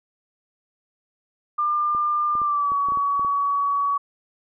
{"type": "tone with pitch glide", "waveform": "sine", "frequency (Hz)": [1198, 1130.8], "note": ["D6", "C#6"], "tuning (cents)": [34, 34], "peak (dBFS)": -19, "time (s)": [1.58, 3.98], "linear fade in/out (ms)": 10, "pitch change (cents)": -100, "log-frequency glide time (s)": [2.38, 2.75]}
{"type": "clicks", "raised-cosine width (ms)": 2, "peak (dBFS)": -26, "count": 9, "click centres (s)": [1.949, 2.353, 2.417, 2.719, 2.886, 2.921, 2.973, 3.195, 3.248]}
{"effects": []}